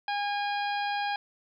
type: harmonic tone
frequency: 816 Hz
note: G#5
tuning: 31 cents flat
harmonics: 1 / 2 / 3 / 4 / 5 / 6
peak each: -29 / -35 / -39 / -41 / -43 / -45 dBFS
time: 0.08-1.16 s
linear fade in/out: 2 ms
effects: 11-bit